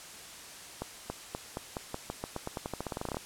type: accelerating click train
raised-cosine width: 1 ms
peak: -20 dBFS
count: 23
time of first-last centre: 0.82-3.169 s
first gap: 280 ms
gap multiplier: 0.89
effects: white hiss -47 dBFS RMS until 3.25 s + low-pass 10000 Hz 12 dB/octave